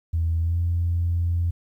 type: tone with pitch glide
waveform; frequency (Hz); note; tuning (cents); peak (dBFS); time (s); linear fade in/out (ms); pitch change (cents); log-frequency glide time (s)
sine; 82.41 to 85.76; E2 to F2; 0 to -31; -19; 0.13-1.51; 10; +69; 0.4-0.58
effects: tanh soft clip ceiling -15 dBFS + 10-bit